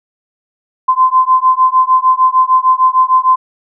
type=beating tone pair; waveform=sine; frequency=1029 / 1035.6 Hz; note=C6 / C6; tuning=-29 / -18 cents; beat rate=6.6 Hz; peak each=-10 dBFS; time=0.88-3.36 s; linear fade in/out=10 ms; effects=none